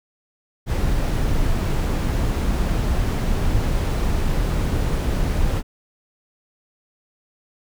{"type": "noise", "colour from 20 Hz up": "brown", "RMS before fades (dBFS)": -20, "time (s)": [0.66, 5.63], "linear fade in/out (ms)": 50, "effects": []}